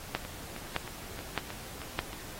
two click trains, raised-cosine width 0.3 ms, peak -24 / -13 dBFS, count 7 / 4, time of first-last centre 0.25-2.131 / 0.15-1.99 s, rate 3.19 / 1.63 Hz, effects pink hiss -45 dBFS RMS until 2.39 s + AAC 48 kbps

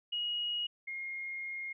sine tone pair in turn, 2892 / 2138 Hz, F#7 / C7, -40 / +37 cents, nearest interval perfect fourth, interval 523 cents, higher first, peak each -32 / -37 dBFS, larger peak first, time 0.12-0.67 / 0.87-1.73 s, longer second, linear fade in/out 10 ms, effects none

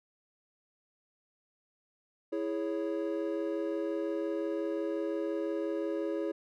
triangle chord, C# minor, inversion first, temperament equal, 329.6 / 415.3 / 554.4 Hz, E4 / G#4 / C#5, 0 / 0 / 0 cents, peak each -32 / -34 / -35 dBFS, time 2.32-6.32 s, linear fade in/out 10 ms, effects none

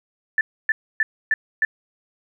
sine tone bursts, 1760 Hz, A6, in tune, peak -15 dBFS, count 5, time 0.38-1.65 s, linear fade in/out 2 ms, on 30 ms, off 280 ms, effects 9-bit

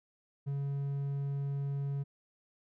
triangle tone, 140 Hz, C#3, 18 cents sharp, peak -30 dBFS, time 0.46-2.04 s, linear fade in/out 20 ms, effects none

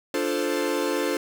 45% pulse chord, D minor seventh, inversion none, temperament equal, 293.7 / 349.2 / 440 / 523.3 Hz, D4 / F4 / A4 / C5, 0 / 0 / 0 / 0 cents, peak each -29 dBFS, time 0.14-1.17 s, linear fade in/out 2 ms, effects none

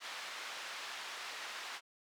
pink band-pass noise, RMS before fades -45 dBFS, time 0-1.81 s, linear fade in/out 50 ms, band 1100 to 4700 Hz, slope 12 dB/octave, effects none

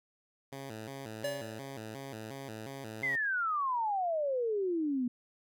10% pulse tone with vibrato, 122.5 Hz, B2, 14 cents flat, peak -33 dBFS, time 0.52-3.16 s, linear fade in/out 5 ms, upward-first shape square, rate 2.8 Hz, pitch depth 190 cents each way
square tone with exponential decay, 574 Hz, D5, 40 cents flat, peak -31 dBFS, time 1.24-1.8 s, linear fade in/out 5 ms, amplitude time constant 120 ms
sine exponential sweep, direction down, 2100 to 238.2 Hz, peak -29 dBFS, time 3.03-5.08 s, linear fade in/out 5 ms
effects none

